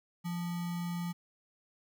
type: tone with sample-and-hold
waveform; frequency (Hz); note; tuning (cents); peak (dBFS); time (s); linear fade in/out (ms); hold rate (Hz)
sine; 173.1; F3; -15; -33; 0.24-1.13; 20; 1050
effects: none